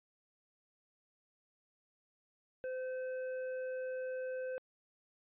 sine tone with hard clipping, 514 Hz, C5, 31 cents flat, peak -39 dBFS, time 2.64-4.58 s, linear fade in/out 0 ms, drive 7 dB, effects resampled to 8000 Hz

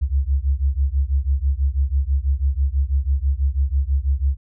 sine beating tone pair, 65.9 / 72 Hz, C2 / D2, +13 / -34 cents, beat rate 6.1 Hz, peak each -19 / -20 dBFS, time 0.01-4.37 s, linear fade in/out 20 ms, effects none

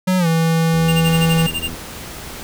square tone with pitch glide, 185 to 163.87 Hz, F#3 to E3, 0 to -10 cents, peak -14 dBFS, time 0.07-1.47 s, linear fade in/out 10 ms, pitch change -210 cents, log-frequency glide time 0.18-0.27 s
click train, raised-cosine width 3 ms, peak -20 dBFS, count 83, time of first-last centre 0.74-1.742 s, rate 81.8 Hz
square tone with tremolo, 2794 Hz, F7, in tune, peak -19 dBFS, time 0.88-1.69 s, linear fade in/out 5 ms, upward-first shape sine, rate 12 Hz, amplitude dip 100%
pink noise, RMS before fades -32 dBFS, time 1.06-2.43 s, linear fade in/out 0 ms
effects none

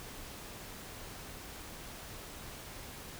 silence, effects pink hiss -47 dBFS RMS until 3.19 s

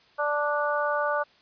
harmonic tone, 293.7 Hz, D4, in tune, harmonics 2 / 3 / 4 / 5, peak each -27 / -31 / -29 / -30 dBFS, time 0.18-1.24 s, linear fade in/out 20 ms, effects white hiss -59 dBFS RMS until 1.41 s + resampled to 11025 Hz

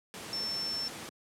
sine tone in noise, 5400 Hz, E8, 41 cents sharp, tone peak -32 dBFS, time 0.33-0.88 s, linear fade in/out 0 ms, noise pink, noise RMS -42 dBFS, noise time 0.14-1.09 s, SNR +7 dB, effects high-pass 150 Hz 12 dB/octave + low-pass 11000 Hz 12 dB/octave

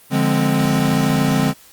square chord, D half-diminished seventh, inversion none, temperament equal, 146.83 / 174.61 / 207.7 / 261.6 Hz, D3 / F3 / Ab3 / C4, 0 / 0 / 0 / 0 cents, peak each -20 / -23 / -21 / -20 dBFS, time 0.1-1.54 s, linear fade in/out 50 ms, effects white hiss -47 dBFS RMS until 1.72 s + Opus 32 kbps

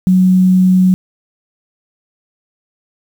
sine tone with quantisation, 185 Hz, F#3, in tune, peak -6 dBFS, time 0.07-0.94 s, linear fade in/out 0 ms, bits 6, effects none

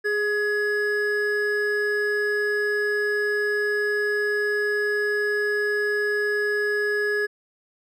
triangle tone pair together, 415.3 / 1683.9 Hz, G#4 / G#6, 0 / +23 cents, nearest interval 2 octaves, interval 2423 cents, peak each -22 dBFS, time 0.04-7.27 s, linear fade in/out 20 ms, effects none

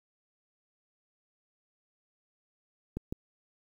clicks, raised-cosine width 3 ms, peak -21 dBFS, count 2, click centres 2.97 / 3.125 s, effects 9-bit

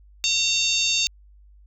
harmonic tone, 912 Hz, A#5, 38 cents flat, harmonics 3 / 4 / 5 / 6 / 7 / 8, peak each -25 / -24 / -26 / -33 / -27 / -31 dBFS, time 0.24-1.07 s, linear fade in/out 0 ms, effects added 50 Hz sine -48 dBFS peak until 1.66 s

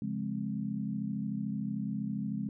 sine chord, Db major seventh, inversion none, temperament equal, 138.59 / 174.61 / 207.7 / 261.6 Hz, Db3 / F3 / Ab3 / C4, 0 / 0 / 0 / 0 cents, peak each -40 / -40 / -34 / -40 dBFS, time 0.02-2.49 s, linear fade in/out 2 ms, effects none

